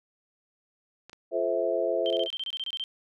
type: clicks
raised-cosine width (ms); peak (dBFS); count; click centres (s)
0.2; -28; 2; 1.096 / 1.131
type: chord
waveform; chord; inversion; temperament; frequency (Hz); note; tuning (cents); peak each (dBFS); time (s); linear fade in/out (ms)
sine; F major seventh; none; just; 349.2 / 436.5 / 523.8 / 654.8; F4 / A4 / C5 / E5; 0 / -14 / +2 / -12; -32 / -31 / -29 / -28; 1.31-2.28; 50
type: tone bursts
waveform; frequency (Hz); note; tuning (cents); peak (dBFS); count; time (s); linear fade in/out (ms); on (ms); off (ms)
sine; 3136; G7; 0; -30; 12; 2.06-2.839; 0; 42; 25
effects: none